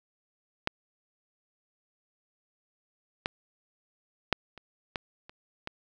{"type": "clicks", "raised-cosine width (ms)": 0.3, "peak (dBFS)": [-10, -12, -6, -29, -15, -30, -19], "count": 7, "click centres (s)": [0.674, 3.259, 4.327, 4.577, 4.958, 5.295, 5.674], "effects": []}